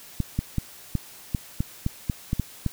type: clicks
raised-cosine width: 5 ms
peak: -11 dBFS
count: 11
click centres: 0.203 / 0.39 / 0.583 / 0.953 / 1.348 / 1.605 / 1.864 / 2.098 / 2.331 / 2.397 / 2.663 s
effects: white hiss -46 dBFS RMS until 2.72 s